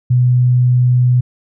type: tone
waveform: sine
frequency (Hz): 124.5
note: B2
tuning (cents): +14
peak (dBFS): -8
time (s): 0.1-1.21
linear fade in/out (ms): 10
effects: none